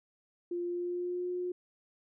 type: tone with pitch glide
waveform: sine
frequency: 349.2 to 358.8 Hz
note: F4 to F4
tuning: 0 to +47 cents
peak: -32 dBFS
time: 0.51-1.52 s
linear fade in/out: 5 ms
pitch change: +47 cents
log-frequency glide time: 0.63-1.29 s
effects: none